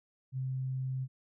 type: tone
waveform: sine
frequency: 130.81 Hz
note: C3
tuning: in tune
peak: -32 dBFS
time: 0.32-1.08 s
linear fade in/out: 50 ms
effects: none